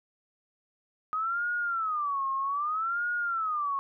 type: tone with vibrato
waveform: sine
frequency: 1244.5 Hz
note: D#6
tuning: in tune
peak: -27 dBFS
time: 1.13-3.79 s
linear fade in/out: 0 ms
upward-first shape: sine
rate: 0.63 Hz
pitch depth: 250 cents each way
effects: none